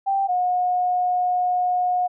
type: tone pair in turn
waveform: sine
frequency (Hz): 784 / 723.3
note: G5 / F#5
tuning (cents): 0 / -39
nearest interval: minor second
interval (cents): 139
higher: first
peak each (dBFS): -18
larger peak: neither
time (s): 0.06-0.28 / 0.28-2.08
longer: second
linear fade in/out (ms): 20
effects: none